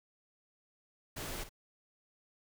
pink noise with echo, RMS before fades -41 dBFS, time 1.16-1.44 s, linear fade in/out 10 ms, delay 54 ms, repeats 1, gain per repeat -12 dB, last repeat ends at 1.494 s, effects none

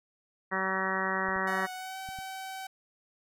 harmonic tone, 190 Hz, F#3, 46 cents sharp, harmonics 1 / 2 / 3 / 4 / 5 / 6 / 7 / 8 / 9 / 10, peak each -38 / -38 / -39 / -39 / -37 / -36 / -38 / -37 / -38 / -34 dBFS, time 0.51-1.67 s, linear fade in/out 20 ms
clicks, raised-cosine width 5 ms, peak -36 dBFS, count 4, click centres 1.287 / 1.362 / 2.089 / 2.188 s
sawtooth tone with pitch glide, 740 to 764.3 Hz, F#5 to G5, 0 to -44 cents, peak -34 dBFS, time 1.47-2.67 s, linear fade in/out 5 ms, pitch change +56 cents, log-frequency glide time 1.73-1.98 s
effects none

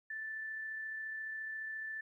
sine tone with amplitude modulation, 1760 Hz, A6, in tune, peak -38 dBFS, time 0.1-2.01 s, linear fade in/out 5 ms, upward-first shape sine, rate 34.4 Hz, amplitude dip 25%, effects 13-bit

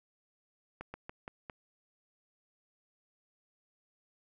slowing click train, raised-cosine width 0.5 ms, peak -27 dBFS, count 5, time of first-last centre 0.81-1.498 s, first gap 130 ms, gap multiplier 1.19, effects none

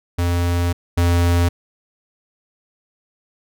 square tone pair in turn, 87 / 86.59 Hz, F2 / F2, -6 / -14 cents, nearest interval unison, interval 8 cents, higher first, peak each -17 / -14 dBFS, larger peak second, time 0.18-0.73 / 0.97-1.49 s, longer first, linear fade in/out 10 ms, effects none

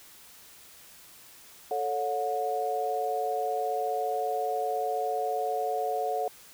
sine chord, F# minor, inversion first, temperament equal with one note detuned, 440 / 554.4 / 724.8 Hz, A4 / C#5 / F#5, 0 / 0 / -36 cents, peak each -32 / -34 / -29 dBFS, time 1.71-6.28 s, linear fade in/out 2 ms, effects white hiss -52 dBFS RMS until 6.53 s

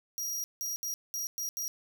sawtooth tone bursts at uneven times, 5710 Hz, F8, 37 cents sharp, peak -30 dBFS, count 6, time 0.18-0.44 / 0.61-0.76 / 0.83-0.94 / 1.14-1.27 / 1.38-1.49 / 1.57-1.68 s, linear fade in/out 0 ms, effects none

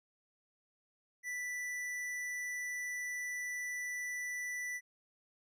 triangle tone with hard clipping, 1975.5 Hz, B6, in tune, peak -39 dBFS, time 1.23-4.81 s, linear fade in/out 50 ms, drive 15 dB, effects none

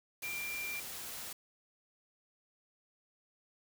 sine tone in noise, 2373 Hz, D7, 17 cents sharp, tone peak -38 dBFS, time 0.23-0.8 s, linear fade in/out 5 ms, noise white, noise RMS -44 dBFS, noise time 0.22-1.33 s, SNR +3 dB, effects none

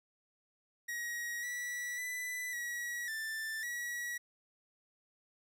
45% pulse tone with pitch steps, 1898 / 1950 / 1991 / 1919 / 1772 / 1924 Hz, A#6 / B6 / B6 / A#6 / A6 / B6, +31 / -23 / +14 / +50 / +12 / -46 cents, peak -37 dBFS, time 0.88-4.18 s, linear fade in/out 10 ms, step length 550 ms, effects none

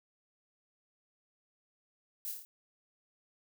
violet noise with echo, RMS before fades -40 dBFS, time 2.25-2.31 s, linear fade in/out 0 ms, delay 28 ms, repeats 5, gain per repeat -3 dB, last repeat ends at 2.45 s, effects none

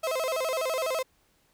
35% pulse tone with vibrato, 579 Hz, D5, 25 cents flat, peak -25 dBFS, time 0.03-1.03 s, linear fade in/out 10 ms, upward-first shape square, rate 12 Hz, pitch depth 190 cents each way, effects pink hiss -67 dBFS RMS until 1.53 s

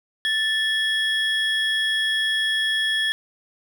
triangle tone pair together, 1760 / 3322 Hz, A6 / G#7, 0 / 0 cents, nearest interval major seventh, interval 1100 cents, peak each -21 dBFS, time 0.25-3.12 s, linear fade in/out 0 ms, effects none

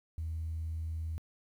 sine tone, 80.7 Hz, E2, 36 cents flat, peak -33 dBFS, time 0.18-1.18 s, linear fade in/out 0 ms, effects tanh soft clip ceiling -30 dBFS + 11-bit

